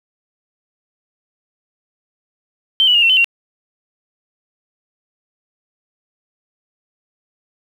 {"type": "tone with pitch steps", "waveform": "sine", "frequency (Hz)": [3114, 2950, 2839, 2710, 3049, 2752], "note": ["G7", "F#7", "F7", "E7", "G7", "F7"], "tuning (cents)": [-12, -6, 28, 47, -49, -26], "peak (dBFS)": -9, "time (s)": [2.8, 3.244], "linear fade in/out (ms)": 0, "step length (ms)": 74, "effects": ["7-bit"]}